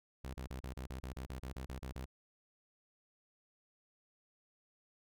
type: tone bursts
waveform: sawtooth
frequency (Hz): 64.8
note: C2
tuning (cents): -16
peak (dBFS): -38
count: 14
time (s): 0.24-2.056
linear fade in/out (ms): 5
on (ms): 100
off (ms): 32
effects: none